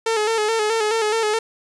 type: tone with vibrato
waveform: sawtooth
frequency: 437.9 Hz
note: A4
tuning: 8 cents flat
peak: -14 dBFS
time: 0.06-1.39 s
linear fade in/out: 5 ms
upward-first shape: square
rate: 4.7 Hz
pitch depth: 54 cents each way
effects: resampled to 22050 Hz + 7-bit